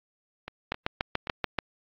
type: two click trains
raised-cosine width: 0.3 ms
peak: -20 / -9 dBFS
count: 4 / 7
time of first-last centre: 0.48-1.272 / 0.72-1.587 s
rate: 3.79 / 6.92 Hz
effects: low-pass 4000 Hz 12 dB/octave + AAC 64 kbps